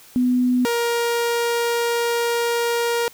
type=tone pair in turn; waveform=sine / sawtooth; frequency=249.4 / 470.8 Hz; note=B3 / A#4; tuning=+17 / +17 cents; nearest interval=major seventh; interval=1100 cents; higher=second; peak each=-15 dBFS; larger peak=neither; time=0.16-0.65 / 0.65-3.08 s; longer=second; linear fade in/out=0 ms; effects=white hiss -47 dBFS RMS until 3.13 s